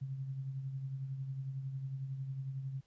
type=tone with tremolo; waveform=sine; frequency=134.4 Hz; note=C3; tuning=47 cents sharp; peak=-35 dBFS; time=0.01-2.81 s; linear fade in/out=10 ms; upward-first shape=triangle; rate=11 Hz; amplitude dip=55%; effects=pink hiss -75 dBFS RMS until 2.86 s + resampled to 16000 Hz